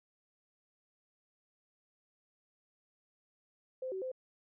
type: tone with pitch steps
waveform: sine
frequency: 517 / 378.9 / 516 Hz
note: C5 / F#4 / C5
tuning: -21 / +41 / -24 cents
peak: -36 dBFS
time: 3.82-4.117 s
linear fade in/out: 5 ms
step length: 99 ms
effects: none